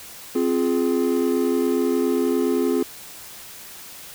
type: chord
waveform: triangle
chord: F minor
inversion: second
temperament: just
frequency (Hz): 261.9 / 349.2 / 419.1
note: C4 / F4 / Ab4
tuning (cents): +2 / 0 / +16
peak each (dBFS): -20 / -21 / -21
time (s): 0.35-2.83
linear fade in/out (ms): 5
effects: white hiss -40 dBFS RMS until 4.14 s